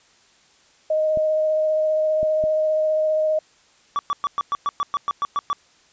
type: tone with vibrato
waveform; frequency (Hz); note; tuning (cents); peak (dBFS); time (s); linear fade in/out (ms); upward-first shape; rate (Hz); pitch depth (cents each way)
sine; 622; D#5; -1; -17; 0.9-3.39; 5; sine; 15; 10
type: clicks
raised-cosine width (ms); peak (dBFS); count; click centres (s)
3; -20; 3; 1.173 / 2.23 / 2.439
type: tone bursts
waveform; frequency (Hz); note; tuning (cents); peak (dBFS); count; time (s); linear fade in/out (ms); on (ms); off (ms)
triangle; 1149; D6; -38; -17; 12; 3.96-5.53; 0; 30; 110
effects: white hiss -56 dBFS RMS until 5.92 s + resampled to 16000 Hz